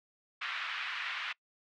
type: band-pass noise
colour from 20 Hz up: pink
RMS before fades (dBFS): -38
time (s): 0.41-1.33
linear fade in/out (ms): 10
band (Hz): 1300 to 3200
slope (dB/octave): 24
effects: noise-tail reverb RT60 0.1 s tail -24 dB re dry